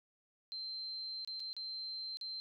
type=tone with dropouts; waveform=sine; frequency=4121 Hz; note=C8; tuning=27 cents flat; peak=-40 dBFS; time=0.52-2.4 s; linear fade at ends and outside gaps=0 ms; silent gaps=1.248-1.275 / 1.397-1.402 / 1.53-1.566 / 2.171-2.212 s; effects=none